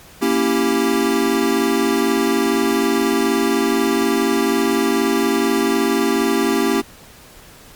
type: chord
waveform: square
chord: A# diminished seventh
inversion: none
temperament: equal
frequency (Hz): 233.1 / 277.2 / 329.6 / 392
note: A#3 / C#4 / E4 / G4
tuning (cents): 0 / 0 / 0 / 0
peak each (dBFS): -22 / -21 / -22 / -20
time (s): 0.21-6.82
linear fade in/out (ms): 20
effects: pink hiss -43 dBFS RMS until 7.75 s + MP3 96 kbps